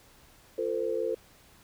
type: tone cluster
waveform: sine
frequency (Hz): 347.4 / 448.9 / 515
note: F4 / A4 / C5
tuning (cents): -9 / +35 / -28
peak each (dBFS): -35 / -30 / -32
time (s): 0.58-1.15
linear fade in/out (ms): 5
effects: pink hiss -58 dBFS RMS until 1.63 s